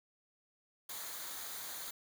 white noise with comb filter, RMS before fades -44 dBFS, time 0.89-1.91 s, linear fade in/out 5 ms, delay 0.37 ms, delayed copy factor -0.55, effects none

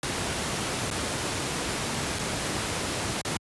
pink noise with dropouts, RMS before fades -29 dBFS, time 0.03-3.37 s, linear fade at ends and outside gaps 2 ms, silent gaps 0.903-0.911 / 2.188-2.191 / 3.215-3.249 s, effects high-pass 80 Hz 12 dB/octave + resampled to 24000 Hz

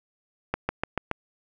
accelerating click train, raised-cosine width 0.5 ms, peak -10 dBFS, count 5, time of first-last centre 0.54-1.114 s, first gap 150 ms, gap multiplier 0.97, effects none

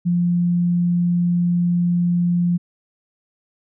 sine tone, 174.61 Hz, F3, in tune, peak -15 dBFS, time 0.05-2.58 s, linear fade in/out 20 ms, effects none

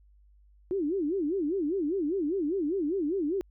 sine tone with vibrato, 338.8 Hz, E4, 48 cents sharp, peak -26 dBFS, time 0.71-3.41 s, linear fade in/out 0 ms, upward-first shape sine, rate 5 Hz, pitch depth 290 cents each way, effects added 50 Hz sine -56 dBFS peak until 3.5 s

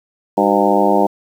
harmonic tone with a mistuned harmonic, 100.9 Hz, G#2, 49 cents flat, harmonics 2 / 3 / 4 / 5 / 6 / 7 / 8 / 9, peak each -19 / -19 / -19 / -19 / -19 / -19 / -19 / -19 dBFS, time 0.37-1.07 s, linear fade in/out 10 ms, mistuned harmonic 4, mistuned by -93 cents, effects 7-bit

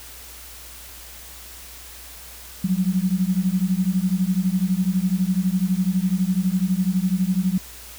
sine beating tone pair, 180 / 192 Hz, F#3 / G3, -47 / -36 cents, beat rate 12 Hz, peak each -21 dBFS, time 2.64-7.58 s, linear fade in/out 5 ms, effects added 60 Hz sine -45 dBFS peak until 7.98 s + white hiss -41 dBFS RMS until 7.98 s

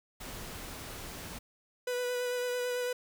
pink noise, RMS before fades -43 dBFS, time 0.2-1.39 s, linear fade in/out 10 ms
45% pulse tone with vibrato, 493.9 Hz, B4, in tune, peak -31 dBFS, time 1.87-2.93 s, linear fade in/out 5 ms, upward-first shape sine, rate 9 Hz, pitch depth 16 cents each way
effects none

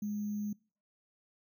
sine tone with sample-and-hold, 207.7 Hz, G#3, in tune, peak -33 dBFS, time 0.02-0.53 s, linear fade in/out 5 ms, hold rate 6300 Hz, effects noise-tail reverb RT60 0.4 s tail -25 dB re dry

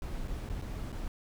brown noise with dropouts, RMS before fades -37 dBFS, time 0.02-1.08 s, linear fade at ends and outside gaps 1 ms, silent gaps 0.276-0.28 / 0.491-0.498 / 0.616-0.621 / 0.92-0.926 s, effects none

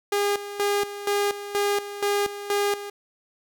sawtooth tone with tremolo, 406.7 Hz, G#4, 36 cents flat, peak -17 dBFS, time 0.12-2.9 s, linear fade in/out 5 ms, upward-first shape square, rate 2.1 Hz, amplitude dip 75%, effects none

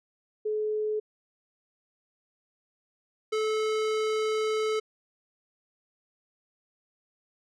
sine / square tone pair in turn, 427.5 / 434 Hz, A4 / A4, -50 / -24 cents, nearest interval unison, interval 26 cents, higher second, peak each -26 dBFS, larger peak neither, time 0.45-1 / 3.32-4.8 s, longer second, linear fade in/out 10 ms, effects low-pass 6000 Hz 12 dB/octave

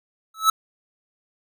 square tone with exponential growth, 1303 Hz, E6, 20 cents flat, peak -11 dBFS, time 0.34-0.5 s, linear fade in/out 5 ms, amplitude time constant 34 ms, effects none

